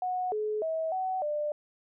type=tone with pitch steps; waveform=sine; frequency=733 / 426.4 / 643 / 751 / 596 Hz; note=F#5 / G#4 / E5 / F#5 / D5; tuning=-16 / +46 / -43 / +26 / +25 cents; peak=-28 dBFS; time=0.02-1.52 s; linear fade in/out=2 ms; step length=300 ms; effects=none